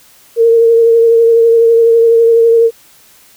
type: tone with vibrato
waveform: sine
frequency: 460 Hz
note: A#4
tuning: 23 cents flat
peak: -4 dBFS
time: 0.36-2.71 s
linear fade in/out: 50 ms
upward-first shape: triangle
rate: 12 Hz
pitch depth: 26 cents each way
effects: white hiss -44 dBFS RMS until 3.36 s